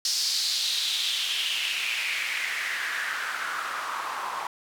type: noise with band-pass filter sweep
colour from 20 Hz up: white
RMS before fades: -29 dBFS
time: 0.05-4.47 s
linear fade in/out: 2 ms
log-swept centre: 5100 to 960 Hz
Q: 3.8
effects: none